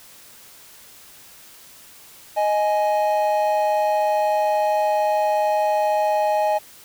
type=tone pair together; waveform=triangle; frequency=622.3 / 835.5 Hz; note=D#5 / G#5; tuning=0 / +10 cents; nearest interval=perfect fourth; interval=510 cents; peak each=-18 dBFS; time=2.36-6.59 s; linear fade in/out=20 ms; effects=white hiss -46 dBFS RMS until 6.84 s